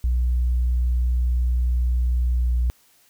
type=tone with pitch glide; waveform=sine; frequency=61.1 to 60.36 Hz; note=B1 to B1; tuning=-18 to -39 cents; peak=-16 dBFS; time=0.04-2.7 s; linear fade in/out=0 ms; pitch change=-21 cents; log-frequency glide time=2.33-2.55 s; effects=tanh soft clip ceiling -15 dBFS + white hiss -58 dBFS RMS until 3.09 s